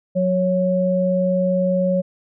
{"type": "tone pair together", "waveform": "sine", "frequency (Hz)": [182.69, 553], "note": ["F#3", "C#5"], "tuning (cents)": [-22, -4], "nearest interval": "octave + perfect fifth", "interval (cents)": 1918, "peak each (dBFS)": [-19, -18], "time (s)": [0.15, 2.02], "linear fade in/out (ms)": 20, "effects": []}